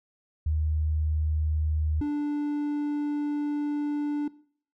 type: tone pair in turn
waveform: sine / triangle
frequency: 77.3 / 293.5 Hz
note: D#2 / D4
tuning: -11 / -1 cents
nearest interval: octave + major seventh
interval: 2310 cents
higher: second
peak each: -23 dBFS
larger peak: neither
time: 0.46-2.01 / 2.01-4.28 s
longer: second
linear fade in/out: 5 ms
effects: noise-tail reverb RT60 0.5 s tail -19 dB re dry